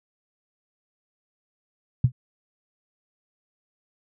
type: tone with exponential decay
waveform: sine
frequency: 125.1 Hz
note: B2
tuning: 23 cents sharp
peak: -10 dBFS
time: 2.04-2.12 s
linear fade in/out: 5 ms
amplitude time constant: 17 ms
effects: none